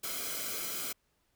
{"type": "noise with comb filter", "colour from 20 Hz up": "white", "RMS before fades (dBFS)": -37, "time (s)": [0.03, 0.93], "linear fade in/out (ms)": 10, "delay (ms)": 1.1, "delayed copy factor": -0.7, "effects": ["pink hiss -75 dBFS RMS until 1.35 s"]}